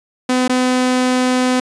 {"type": "tone with dropouts", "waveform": "sawtooth", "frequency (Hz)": 253.3, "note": "B3", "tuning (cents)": 44, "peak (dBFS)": -9, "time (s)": [0.29, 1.6], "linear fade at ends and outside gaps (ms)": 5, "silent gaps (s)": [0.479, 0.494], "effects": ["resampled to 22050 Hz"]}